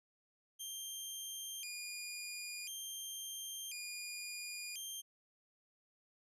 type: tone with vibrato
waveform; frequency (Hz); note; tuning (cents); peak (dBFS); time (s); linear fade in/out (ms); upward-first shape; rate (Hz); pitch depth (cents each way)
15% pulse; 2778; F7; -10; -36; 0.59-5.02; 20; square; 0.48; 230
effects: resampled to 32000 Hz